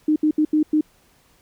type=tone bursts at uneven times; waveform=sine; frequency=306.3 Hz; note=D#4; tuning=27 cents flat; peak=-14 dBFS; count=5; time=0.08-0.16 / 0.23-0.31 / 0.38-0.45 / 0.53-0.63 / 0.73-0.81 s; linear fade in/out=5 ms; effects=pink hiss -58 dBFS RMS until 1.41 s